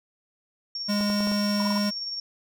sine tone with tremolo, 5510 Hz, F8, 24 cents flat, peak -28 dBFS, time 0.75-2.2 s, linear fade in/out 2 ms, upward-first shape triangle, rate 19 Hz, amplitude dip 40%
square tone, 205.8 Hz, G#3, 16 cents flat, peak -24 dBFS, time 0.88-1.91 s, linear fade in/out 20 ms
clicks, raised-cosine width 1 ms, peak -22 dBFS, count 5, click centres 1.009 / 1.101 / 1.206 / 1.272 / 1.317 s
sine tone bursts, 987.8 Hz, B5, in tune, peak -28 dBFS, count 4, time 1.6-1.777 s, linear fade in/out 0 ms, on 21 ms, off 31 ms
effects none

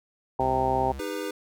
harmonic tone, 130.81 Hz, C3, in tune, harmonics 1 / 2 / 3 / 4 / 5 / 6 / 7, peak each -35 / -34 / -30 / -31 / -31 / -26 / -28 dBFS, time 0.39-0.92 s, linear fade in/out 5 ms
square tone, 67.7 Hz, C#2, 40 cents flat, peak -36 dBFS, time 0.4-1 s, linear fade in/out 5 ms
square chord, Eb augmented, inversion none, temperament equal with one note detuned, 311.1 / 402.1 / 493.9 Hz, Eb4 / G4 / B4, 0 / +44 / 0 cents, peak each -35 dBFS, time 0.99-1.31 s, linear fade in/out 5 ms
effects none

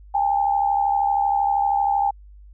sine tone pair together, 805 / 877.8 Hz, G5 / A5, +46 / -4 cents, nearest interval minor second, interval 150 cents, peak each -18 / -24 dBFS, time 0.14-2.11 s, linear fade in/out 10 ms, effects added 50 Hz sine -42 dBFS peak until 2.53 s

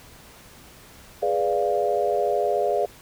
sine chord, G# diminished seventh, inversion none, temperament equal, 415.3 / 493.9 / 587.3 / 698.5 Hz, G#4 / B4 / D5 / F5, 0 / 0 / 0 / 0 cents, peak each -25 / -27 / -25 / -25 dBFS, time 1.22-2.86 s, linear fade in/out 10 ms, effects pink hiss -48 dBFS RMS until 3.01 s

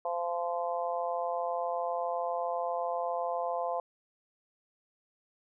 harmonic tone, 172.4 Hz, F3, 22 cents flat, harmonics 3 / 4 / 5 / 6, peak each -35 / -33 / -38 / -38 dBFS, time 0.05-3.8 s, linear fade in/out 2 ms, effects none

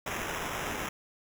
white noise with sample-and-hold, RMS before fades -35 dBFS, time 0.06-0.89 s, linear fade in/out 5 ms, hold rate 4410 Hz, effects none

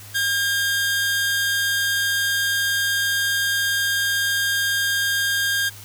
sawtooth tone pair together, 1612 / 3619 Hz, G6 / A7, +48 / +48 cents, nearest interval octave + major second, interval 1400 cents, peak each -16 / -27 dBFS, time 0.14-5.7 s, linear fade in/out 20 ms, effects added 102 Hz sine -42 dBFS peak until 5.84 s + white hiss -42 dBFS RMS until 5.84 s

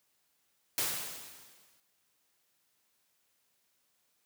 white noise with exponential decay, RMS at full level -30 dBFS, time 0.78-1.8 s, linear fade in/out 0 ms, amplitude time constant 220 ms, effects white hiss -75 dBFS RMS until 4.25 s + high-pass 80 Hz 12 dB/octave

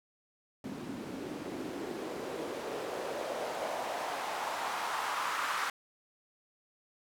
white noise with band-pass filter sweep, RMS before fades -37 dBFS, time 0.64-5.7 s, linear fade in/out 2 ms, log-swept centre 220 to 1300 Hz, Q 2.3, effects none

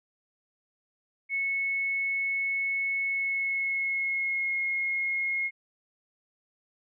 sine tone with pitch glide, 2200 to 2156 Hz, C#7 to C#7, -14 to -49 cents, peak -26 dBFS, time 1.29-5.51 s, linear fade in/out 50 ms, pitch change -35 cents, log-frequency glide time 3.04-4.59 s, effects none

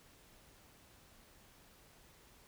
silence, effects pink hiss -63 dBFS RMS until 2.47 s

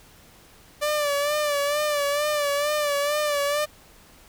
sawtooth tone with vibrato, 585 Hz, D5, 7 cents flat, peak -18 dBFS, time 0.81-3.66 s, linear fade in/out 20 ms, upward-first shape sine, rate 2.2 Hz, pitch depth 54 cents each way, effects pink hiss -52 dBFS RMS until 4.28 s

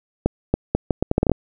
accelerating click train, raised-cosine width 2 ms, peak -3 dBFS, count 11, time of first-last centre 0.26-1.317 s, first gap 280 ms, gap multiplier 0.75, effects none

